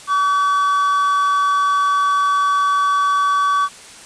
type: tone pair together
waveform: triangle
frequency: 1142 / 1523.4 Hz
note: D6 / G6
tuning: -49 / -50 cents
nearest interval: perfect fourth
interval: 499 cents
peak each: -12 / -23 dBFS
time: 0.07-3.69 s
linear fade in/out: 50 ms
effects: white hiss -39 dBFS RMS until 4.05 s + resampled to 22050 Hz